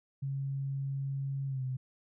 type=tone with pitch glide; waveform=sine; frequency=137.1 to 129.41 Hz; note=C#3 to C3; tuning=-19 to -19 cents; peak=-32 dBFS; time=0.22-1.77 s; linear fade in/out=10 ms; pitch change=-100 cents; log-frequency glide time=1.47-1.63 s; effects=none